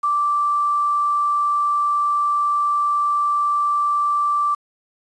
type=tone with quantisation; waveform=sine; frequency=1171 Hz; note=D6; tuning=5 cents flat; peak=-16 dBFS; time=0.03-4.55 s; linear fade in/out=10 ms; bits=7; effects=resampled to 22050 Hz